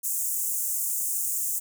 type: high-pass noise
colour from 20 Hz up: pink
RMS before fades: -28 dBFS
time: 0.03-1.6 s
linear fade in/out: 20 ms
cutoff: 6900 Hz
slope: 48 dB/octave
effects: none